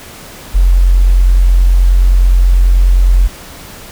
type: tone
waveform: sine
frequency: 44.73 Hz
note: F1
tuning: 42 cents sharp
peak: -4 dBFS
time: 0.54-3.28 s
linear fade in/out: 20 ms
effects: pink hiss -32 dBFS RMS until 3.91 s